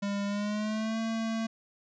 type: tone with pitch glide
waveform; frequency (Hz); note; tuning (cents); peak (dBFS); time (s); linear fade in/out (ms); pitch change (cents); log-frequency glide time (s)
square; 201.3 to 224.7; G3 to A3; +46 to +37; -30; 0.02-1.47; 10; +191; 0.26-0.99
effects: resampled to 16000 Hz